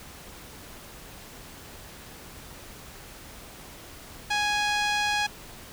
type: tone with low-pass filter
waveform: 5% pulse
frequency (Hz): 830.6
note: G#5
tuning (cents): 0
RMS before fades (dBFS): -26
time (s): 4.3-5.27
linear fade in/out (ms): 10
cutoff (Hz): 3300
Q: 0.55
effects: pink hiss -45 dBFS RMS until 5.72 s